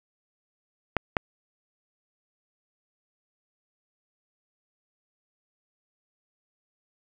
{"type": "clicks", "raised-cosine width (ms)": 0.5, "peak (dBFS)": -7, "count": 2, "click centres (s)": [0.967, 1.168], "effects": []}